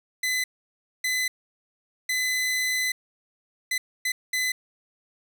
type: tone bursts at uneven times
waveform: sawtooth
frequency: 2016 Hz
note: B6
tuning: 35 cents sharp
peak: -20 dBFS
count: 6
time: 0.23-0.44 / 1.04-1.28 / 2.09-2.92 / 3.71-3.78 / 4.05-4.12 / 4.33-4.52 s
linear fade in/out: 5 ms
effects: none